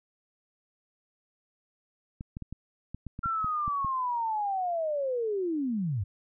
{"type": "clicks", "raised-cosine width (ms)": 5, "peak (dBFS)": -25, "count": 11, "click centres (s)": [2.209, 2.369, 2.423, 2.526, 2.946, 3.067, 3.191, 3.259, 3.445, 3.679, 3.847]}
{"type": "linear sweep", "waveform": "sine", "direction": "down", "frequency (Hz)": [1374, 86.8], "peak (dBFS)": -27, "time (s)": [3.23, 6.04], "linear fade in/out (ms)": 10}
{"effects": []}